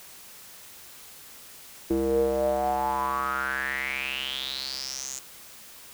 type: tone with band-pass filter sweep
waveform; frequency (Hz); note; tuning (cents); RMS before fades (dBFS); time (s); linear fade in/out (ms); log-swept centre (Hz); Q
square; 66.5; C2; +29; -28; 1.9-5.19; 5; 360 to 7100; 7.7
effects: white hiss -47 dBFS RMS until 5.93 s